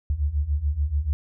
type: beating tone pair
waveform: sine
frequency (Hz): 69.1 / 76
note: C#2 / D#2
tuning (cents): -5 / -40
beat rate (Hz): 6.9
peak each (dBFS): -26 / -23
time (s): 0.1-1.13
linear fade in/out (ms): 0
effects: none